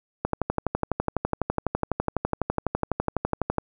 click train, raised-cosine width 1 ms, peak -9 dBFS, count 41, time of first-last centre 0.25-3.583 s, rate 12 Hz, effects none

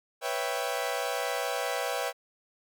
sawtooth chord, C# half-diminished seventh, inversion third, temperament equal, 493.9 / 554.4 / 659.3 / 784 Hz, B4 / C#5 / E5 / G5, 0 / 0 / 0 / 0 cents, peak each -31 dBFS, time 0.21-2.13 s, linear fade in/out 50 ms, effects none

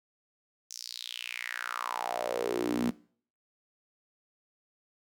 sawtooth tone with high-pass filter sweep, 60 Hz, B1, 49 cents flat, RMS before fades -34 dBFS, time 0.7-2.91 s, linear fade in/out 10 ms, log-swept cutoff 6100 to 220 Hz, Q 5.3, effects noise-tail reverb RT60 0.5 s tail -21 dB re dry

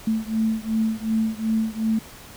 sine beating tone pair, 220 / 222.7 Hz, A3 / A3, 0 / +21 cents, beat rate 2.7 Hz, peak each -23 / -24 dBFS, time 0.07-1.99 s, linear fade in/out 5 ms, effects pink hiss -43 dBFS RMS until 2.36 s

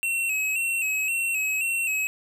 square tone with vibrato, 2637 Hz, E7, in tune, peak -24 dBFS, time 0.03-2.07 s, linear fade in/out 0 ms, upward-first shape square, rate 1.9 Hz, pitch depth 52 cents each way, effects none

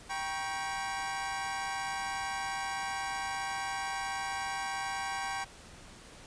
25% pulse chord, G diminished, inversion none, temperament equal with one note detuned, 784 / 951.9 / 1108.7 Hz, G5 / Bb5 / Db6, 0 / +36 / 0 cents, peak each -32 / -37 / -37 dBFS, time 0.09-5.45 s, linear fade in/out 20 ms, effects pink hiss -52 dBFS RMS until 6.26 s + resampled to 22050 Hz

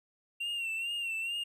triangle tone with vibrato, 2745 Hz, F7, 31 cents flat, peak -31 dBFS, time 0.4-1.44 s, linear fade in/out 10 ms, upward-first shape sine, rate 2.3 Hz, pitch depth 61 cents each way, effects none

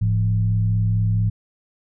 sine tone with frequency modulation, 106.6 Hz, G#2, 46 cents sharp, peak -16 dBFS, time 0.01-1.3 s, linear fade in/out 10 ms, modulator 64.5 Hz, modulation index 0.58, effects none

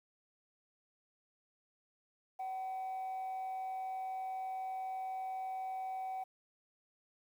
sine tone with amplitude modulation, 758 Hz, F#5, 42 cents sharp, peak -34 dBFS, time 2.39-6.24 s, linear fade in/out 10 ms, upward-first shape sine, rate 240 Hz, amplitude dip 30%, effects tanh soft clip ceiling -36 dBFS + 11-bit

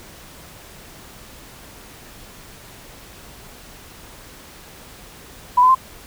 sine tone with pitch steps, 987.8 / 1016.2 / 1045.3 Hz, B5 / B5 / C6, 0 / +49 / -2 cents, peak -9 dBFS, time 5.57-5.75 s, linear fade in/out 10 ms, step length 60 ms, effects pink hiss -42 dBFS RMS until 6.06 s

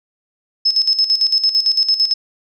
sine tone with tremolo, 5200 Hz, E8, 24 cents flat, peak -10 dBFS, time 0.65-2.14 s, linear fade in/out 10 ms, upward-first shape square, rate 8.9 Hz, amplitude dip 70%, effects none

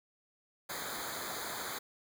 pink noise with comb filter, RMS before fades -40 dBFS, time 0.69-1.79 s, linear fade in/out 10 ms, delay 0.36 ms, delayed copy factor -1, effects none

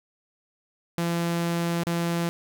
sawtooth tone with dropouts, 170 Hz, F3, 46 cents flat, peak -20 dBFS, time 0.98-2.29 s, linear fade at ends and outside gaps 0 ms, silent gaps 1.835-1.868 s, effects none

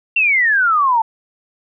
sine exponential sweep, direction down, 2759 to 875 Hz, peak -11 dBFS, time 0.16-1.02 s, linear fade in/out 5 ms, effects none

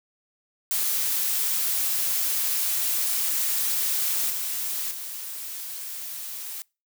blue noise with level steps, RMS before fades -25 / -29 / -35 dBFS, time 0.71-6.62 s, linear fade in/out 0 ms, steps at 4.3 / 4.91 s, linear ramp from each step 2 ms, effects noise-tail reverb RT60 0.3 s tail -26 dB re dry

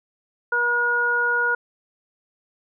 harmonic tone, 480 Hz, B4, 49 cents flat, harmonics 1 / 2 / 3, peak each -28 / -27 / -19 dBFS, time 0.52-1.55 s, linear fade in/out 5 ms, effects none

